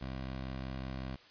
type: tone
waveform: 15% pulse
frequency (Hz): 65.41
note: C2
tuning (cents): 0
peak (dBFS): -32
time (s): 0.01-1.16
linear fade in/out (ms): 5
effects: white hiss -58 dBFS RMS until 1.3 s + resampled to 11025 Hz